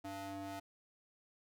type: ring-modulated tone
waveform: 35% pulse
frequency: 196.5 Hz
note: G3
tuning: 4 cents sharp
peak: -38 dBFS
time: 0.04-0.6 s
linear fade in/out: 10 ms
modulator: 490 Hz
effects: none